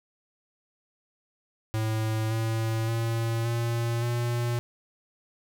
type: tone with pitch steps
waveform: square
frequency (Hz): 110 / 112.31 / 114.67 / 117.08 / 119.54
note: A2 / A2 / A#2 / A#2 / A#2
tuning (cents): 0 / +36 / -28 / +8 / +44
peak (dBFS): -26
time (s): 1.74-4.59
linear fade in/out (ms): 0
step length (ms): 570
effects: none